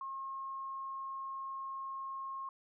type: tone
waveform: sine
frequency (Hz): 1077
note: C6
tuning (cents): +50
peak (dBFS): -39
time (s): 0.01-2.49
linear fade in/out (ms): 2
effects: none